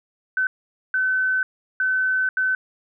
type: tone bursts at uneven times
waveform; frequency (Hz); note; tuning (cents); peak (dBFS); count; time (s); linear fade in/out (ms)
sine; 1520; F#6; +46; -18; 4; 0.37-0.47 / 0.94-1.43 / 1.8-2.29 / 2.37-2.55; 2
effects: none